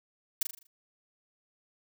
blue noise with echo, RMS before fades -27 dBFS, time 0.41-0.43 s, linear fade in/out 5 ms, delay 40 ms, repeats 6, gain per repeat -6 dB, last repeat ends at 0.67 s, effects none

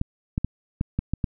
clicks, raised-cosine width 5 ms, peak -11 dBFS, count 7, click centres 0.014 / 0.379 / 0.446 / 0.811 / 0.99 / 1.136 / 1.242 s, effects none

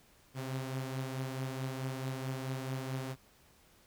sawtooth beating tone pair, 130.81 / 135.41 Hz, C3 / C#3, 0 / -40 cents, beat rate 4.6 Hz, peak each -33 / -39 dBFS, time 0.34-3.16 s, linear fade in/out 50 ms, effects pink hiss -64 dBFS RMS until 3.86 s

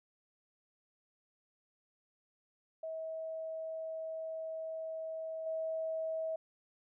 sine tone with level steps, 643 Hz, E5, 43 cents flat, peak -38 / -34 dBFS, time 2.83-6.36 s, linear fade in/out 5 ms, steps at 5.46 s, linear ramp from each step 5 ms, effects none

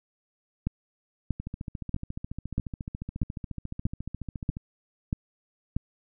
two click trains, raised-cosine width 5 ms, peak -14 / -22 dBFS, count 9 / 46, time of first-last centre 0.67-5.766 / 1.4-4.569 s, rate 1.57 / 14.2 Hz, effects none

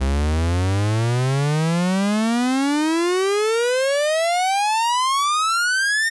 45% pulse exponential sweep, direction up, 65.41 to 1845 Hz, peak -17 dBFS, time 0-6.1 s, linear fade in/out 20 ms, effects resampled to 24000 Hz

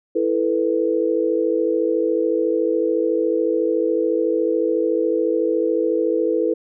sine chord, E suspended fourth, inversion none, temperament equal, 329.6 / 440 / 493.9 Hz, E4 / A4 / B4, 0 / 0 / 0 cents, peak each -21 dBFS, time 0.15-6.54 s, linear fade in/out 10 ms, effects none

